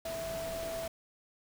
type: tone in noise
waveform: sine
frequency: 659.3 Hz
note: E5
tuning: in tune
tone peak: -36 dBFS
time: 0.05-0.88 s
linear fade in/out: 5 ms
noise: pink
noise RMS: -43 dBFS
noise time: 0.05-0.88 s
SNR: +4 dB
effects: none